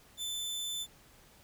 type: tone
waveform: sawtooth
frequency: 3524 Hz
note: A7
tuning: 2 cents sharp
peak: -32 dBFS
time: 0.17-0.87 s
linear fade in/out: 50 ms
effects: pink hiss -60 dBFS RMS until 1.43 s